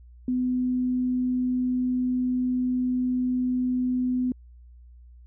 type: tone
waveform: sine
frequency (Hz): 251.7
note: B3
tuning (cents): +33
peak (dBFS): -22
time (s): 0.28-4.32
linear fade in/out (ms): 2
effects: added 60 Hz sine -46 dBFS peak until 5.26 s